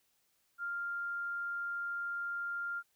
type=tone; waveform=sine; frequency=1396.9 Hz; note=F6; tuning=in tune; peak=-35 dBFS; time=0.58-2.83 s; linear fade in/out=50 ms; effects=white hiss -75 dBFS RMS until 2.95 s